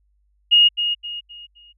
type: tone with echo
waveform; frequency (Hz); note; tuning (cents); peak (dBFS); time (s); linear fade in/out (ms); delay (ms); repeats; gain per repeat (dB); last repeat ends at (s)
sine; 2862; F7; +42; -9; 0.51-0.69; 20; 260; 4; -9; 1.73
effects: added 50 Hz sine -60 dBFS peak until 1.77 s